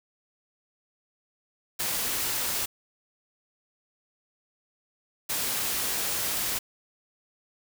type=noise bursts at uneven times; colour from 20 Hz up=white; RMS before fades=-29 dBFS; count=2; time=1.79-2.66 / 5.29-6.59 s; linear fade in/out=10 ms; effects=none